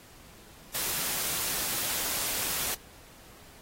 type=noise; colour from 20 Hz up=white; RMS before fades=-31 dBFS; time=0.74-2.75 s; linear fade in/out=10 ms; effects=pink hiss -53 dBFS RMS until 3.61 s + AAC 48 kbps